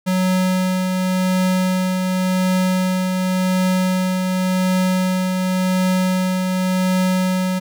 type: tone with tremolo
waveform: square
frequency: 185 Hz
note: F#3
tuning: in tune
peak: -15 dBFS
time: 0.06-7.6 s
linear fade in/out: 20 ms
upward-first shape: triangle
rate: 0.9 Hz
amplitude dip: 35%
effects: none